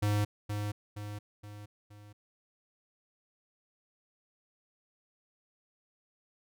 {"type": "tone with echo", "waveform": "square", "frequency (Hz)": 103.83, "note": "G#2", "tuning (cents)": 0, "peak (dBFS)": -27, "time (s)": [0.02, 0.25], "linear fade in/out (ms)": 10, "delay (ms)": 470, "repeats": 4, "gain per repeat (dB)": -6, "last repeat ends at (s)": 2.13, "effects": []}